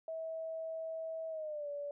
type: tone with pitch glide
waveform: sine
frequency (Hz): 647 to 576.4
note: E5 to D5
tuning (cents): -32 to -33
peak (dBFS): -38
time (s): 0.08-1.91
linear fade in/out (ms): 2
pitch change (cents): -201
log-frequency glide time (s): 1.29-1.69
effects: none